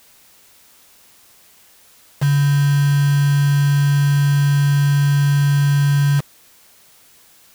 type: tone with quantisation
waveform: sine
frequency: 142.4 Hz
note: C#3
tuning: 47 cents sharp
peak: -12 dBFS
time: 2.21-6.21 s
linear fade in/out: 20 ms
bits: 4
effects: white hiss -50 dBFS RMS until 7.54 s